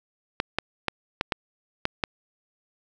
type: clicks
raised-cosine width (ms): 0.3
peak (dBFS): -7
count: 7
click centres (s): 0.401 / 0.586 / 0.883 / 1.211 / 1.322 / 1.854 / 2.038
effects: none